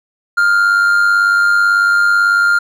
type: tone with amplitude modulation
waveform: triangle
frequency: 1400 Hz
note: F6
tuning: 4 cents sharp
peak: -5 dBFS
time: 0.37-2.59 s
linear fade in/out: 10 ms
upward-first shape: sine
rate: 98.1 Hz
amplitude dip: 45%
effects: none